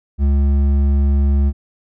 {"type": "tone with hard clipping", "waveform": "triangle", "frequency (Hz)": 70, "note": "C#2", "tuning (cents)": 18, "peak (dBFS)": -13, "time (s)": [0.18, 1.53], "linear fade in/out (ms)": 50, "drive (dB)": 11, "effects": []}